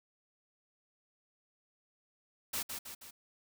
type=noise with echo; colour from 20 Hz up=white; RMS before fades=-36 dBFS; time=2.53-2.63 s; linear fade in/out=10 ms; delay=160 ms; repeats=3; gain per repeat=-5 dB; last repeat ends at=3.11 s; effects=none